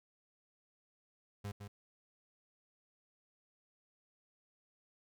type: tone with echo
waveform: 35% pulse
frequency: 101.7 Hz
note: G#2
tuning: 36 cents flat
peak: -38 dBFS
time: 1.44-1.52 s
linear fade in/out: 10 ms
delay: 160 ms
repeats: 1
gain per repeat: -6 dB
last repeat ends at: 1.68 s
effects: none

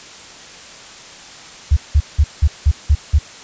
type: tone bursts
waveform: sine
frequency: 73.42 Hz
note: D2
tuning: in tune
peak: -7 dBFS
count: 7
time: 1.71-3.189 s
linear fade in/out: 10 ms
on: 57 ms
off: 180 ms
effects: white hiss -37 dBFS RMS until 3.43 s + resampled to 16000 Hz

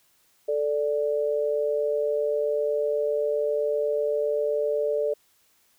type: tone pair together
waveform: sine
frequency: 439.5 / 587.3 Hz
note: A4 / D5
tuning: -2 / 0 cents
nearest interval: perfect fourth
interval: 502 cents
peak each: -25 dBFS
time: 0.48-5.14 s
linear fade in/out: 10 ms
effects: white hiss -64 dBFS RMS until 5.78 s

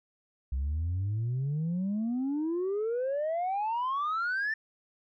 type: exponential sweep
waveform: sine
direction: up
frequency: 63.7 to 1800 Hz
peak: -26 dBFS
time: 0.52-4.54 s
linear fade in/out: 5 ms
effects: tanh soft clip ceiling -26 dBFS

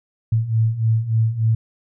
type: beating tone pair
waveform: sine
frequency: 110 / 113.4 Hz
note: A2 / A#2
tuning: 0 / -47 cents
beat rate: 3.4 Hz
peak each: -21 / -17 dBFS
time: 0.32-1.55 s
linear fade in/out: 5 ms
effects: none

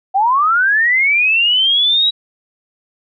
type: linear sweep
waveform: sine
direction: up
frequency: 740 to 3882 Hz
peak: -10 dBFS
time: 0.14-2.11 s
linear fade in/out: 20 ms
effects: none

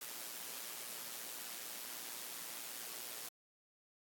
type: noise with amplitude modulation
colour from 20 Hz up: white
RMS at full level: -44 dBFS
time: 0.01-3.29 s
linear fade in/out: 5 ms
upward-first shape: sine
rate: 118 Hz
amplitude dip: 50%
effects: high-pass 200 Hz 12 dB/octave + AAC 64 kbps

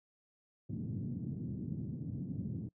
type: band-pass noise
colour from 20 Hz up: pink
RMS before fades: -40 dBFS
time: 0.69-2.69 s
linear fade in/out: 5 ms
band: 110 to 250 Hz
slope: 24 dB/octave
effects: noise-tail reverb RT60 0.1 s tail -25 dB re dry

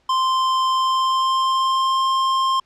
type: tone with pitch glide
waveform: square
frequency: 1043 to 1058.2 Hz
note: C6 to C6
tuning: -6 to +19 cents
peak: -17 dBFS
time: 0.09-2.6 s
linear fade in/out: 5 ms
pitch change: +25 cents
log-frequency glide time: 0.68-2.05 s
effects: pink hiss -62 dBFS RMS until 2.65 s + low-pass 5000 Hz 12 dB/octave

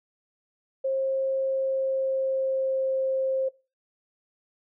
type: tone with pitch glide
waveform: sine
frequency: 534 to 529.4 Hz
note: C5 to C5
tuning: +35 to +20 cents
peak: -23 dBFS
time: 0.84-3.49 s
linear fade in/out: 10 ms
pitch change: -15 cents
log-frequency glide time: 1.35-2.94 s
effects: noise-tail reverb RT60 0.3 s tail -21 dB re dry

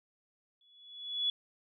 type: tone with exponential growth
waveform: sine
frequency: 3404 Hz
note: G#7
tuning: 42 cents sharp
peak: -26 dBFS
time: 0.61-1.3 s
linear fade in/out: 2 ms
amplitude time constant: 150 ms
effects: none

